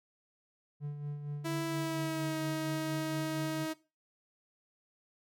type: tone with tremolo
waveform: triangle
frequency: 145.9 Hz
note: D3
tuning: 11 cents flat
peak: -32 dBFS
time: 0.8-3.67 s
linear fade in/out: 50 ms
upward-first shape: sine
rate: 4.3 Hz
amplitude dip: 50%
type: tone with pitch glide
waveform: sawtooth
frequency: 330 to 316.2 Hz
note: E4 to D#4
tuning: +2 to +28 cents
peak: -30 dBFS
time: 1.44-3.74 s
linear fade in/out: 20 ms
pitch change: -74 cents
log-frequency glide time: 1.66-2.38 s
effects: noise-tail reverb RT60 0.3 s tail -19 dB re dry